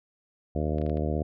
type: harmonic tone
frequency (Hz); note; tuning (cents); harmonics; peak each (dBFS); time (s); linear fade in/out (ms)
76.3; D#2; -33; 1 / 2 / 3 / 4 / 5 / 6 / 7 / 8 / 9; -29 / -32 / -34 / -35 / -36 / -37 / -37 / -38 / -39; 0.55-1.23; 5
type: clicks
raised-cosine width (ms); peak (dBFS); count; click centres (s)
0.3; -32; 5; 0.784 / 0.816 / 0.864 / 0.897 / 0.972
effects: none